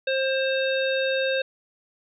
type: harmonic tone with a mistuned harmonic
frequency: 531 Hz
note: C5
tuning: 25 cents sharp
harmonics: 1 / 3 / 5 / 7 / 8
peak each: -23 / -29 / -31 / -33 / -40 dBFS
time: 0.07-1.42 s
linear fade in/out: 5 ms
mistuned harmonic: 8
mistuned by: +28 cents
effects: none